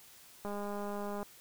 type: click train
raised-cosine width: 1 ms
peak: -27 dBFS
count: 160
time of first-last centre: 0.45-1.229 s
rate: 204 Hz
effects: white hiss -57 dBFS RMS until 1.4 s